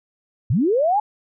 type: linear sweep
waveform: sine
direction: up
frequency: 91 to 863 Hz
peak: -15 dBFS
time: 0.5-1 s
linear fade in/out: 5 ms
effects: none